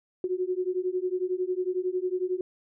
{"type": "beating tone pair", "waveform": "sine", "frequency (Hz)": [361, 372], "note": ["F#4", "F#4"], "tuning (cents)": [-43, 9], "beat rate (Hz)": 11, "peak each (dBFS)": -29, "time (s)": [0.24, 2.41], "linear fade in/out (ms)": 2, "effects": []}